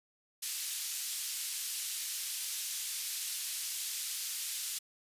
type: band-pass noise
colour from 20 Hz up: white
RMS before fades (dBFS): -38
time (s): 0.42-4.79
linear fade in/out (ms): 10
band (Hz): 3100 to 12000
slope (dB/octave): 12
effects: resampled to 32000 Hz